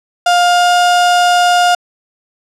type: tone with pitch glide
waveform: 35% pulse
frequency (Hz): 705 to 709.5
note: F5 to F5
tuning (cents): +16 to +27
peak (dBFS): -6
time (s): 0.26-1.75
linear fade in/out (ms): 5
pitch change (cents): +11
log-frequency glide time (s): 0.37-0.74
effects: low-pass 8000 Hz 12 dB/octave